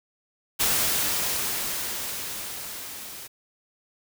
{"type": "noise with level ramp", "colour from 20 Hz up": "white", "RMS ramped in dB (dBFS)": [-22, -40], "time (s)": [0.59, 3.28], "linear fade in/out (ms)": 20, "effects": []}